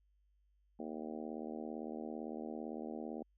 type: harmonic tone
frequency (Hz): 77.78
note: D#2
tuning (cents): 0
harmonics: 3 / 4 / 5 / 6 / 7 / 8 / 9 / 10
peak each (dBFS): -45 / -47 / -49 / -51 / -52 / -53 / -54 / -55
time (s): 0.79-3.23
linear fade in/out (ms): 5
effects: added 50 Hz sine -70 dBFS peak until 3.37 s